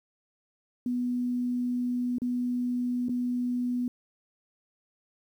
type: tone with dropouts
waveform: sine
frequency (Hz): 246.1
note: B3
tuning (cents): -6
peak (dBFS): -26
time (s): 0.86-3.88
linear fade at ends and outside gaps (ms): 2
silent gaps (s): 2.184-2.218 / 3.085-3.093
effects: 10-bit